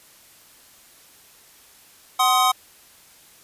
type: chord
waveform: square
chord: C diminished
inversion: second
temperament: just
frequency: 753.5 / 1046.5 / 1255.8 Hz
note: Gb5 / C6 / Eb6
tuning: +31 / 0 / +16 cents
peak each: -21 dBFS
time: 2.19-2.52 s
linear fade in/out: 10 ms
effects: white hiss -51 dBFS RMS until 3.43 s + resampled to 32000 Hz